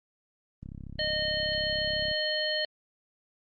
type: click train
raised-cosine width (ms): 5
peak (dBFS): -29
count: 51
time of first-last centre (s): 0.63-2.114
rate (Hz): 33.7
type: harmonic tone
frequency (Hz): 614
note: D#5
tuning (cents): -23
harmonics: 1 / 3 / 5 / 7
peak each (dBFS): -32 / -33 / -33 / -32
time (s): 0.99-2.65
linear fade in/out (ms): 2
effects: Opus 32 kbps